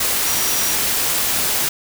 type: tone in noise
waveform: sine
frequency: 5770 Hz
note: F#8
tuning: 44 cents flat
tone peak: -25 dBFS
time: 0.26-0.75 s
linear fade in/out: 5 ms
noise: white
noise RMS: -19 dBFS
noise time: 0-1.69 s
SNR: -9 dB
effects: none